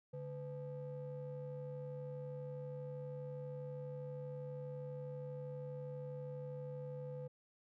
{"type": "ring-modulated tone", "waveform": "triangle", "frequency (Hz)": 179.6, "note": "F3", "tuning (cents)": 49, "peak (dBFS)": -38, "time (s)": [0.13, 7.28], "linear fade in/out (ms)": 10, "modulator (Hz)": 323, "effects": []}